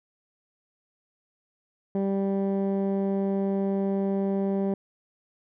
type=tone with low-pass filter; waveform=15% pulse; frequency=196 Hz; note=G3; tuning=in tune; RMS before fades=-26 dBFS; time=1.95-4.74 s; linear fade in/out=2 ms; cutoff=480 Hz; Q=0.56; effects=none